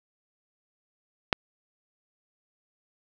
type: click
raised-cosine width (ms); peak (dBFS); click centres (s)
0.3; -4; 1.328
effects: none